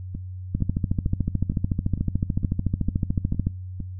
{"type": "two click trains", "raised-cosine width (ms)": 5, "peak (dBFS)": [-17, -10], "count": [9, 41], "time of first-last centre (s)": [[0.15, 3.803], [0.55, 3.47]], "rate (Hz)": [2.19, 13.7], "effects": ["noise-tail reverb RT60 0.3 s tail -22 dB re dry", "added 92 Hz sine -32 dBFS peak until 3.99 s"]}